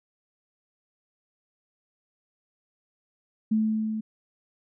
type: tone with level ramp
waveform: sine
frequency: 218 Hz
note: A3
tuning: 16 cents flat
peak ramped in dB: -19 to -28 dBFS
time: 3.51-4.01 s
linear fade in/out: 10 ms
effects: none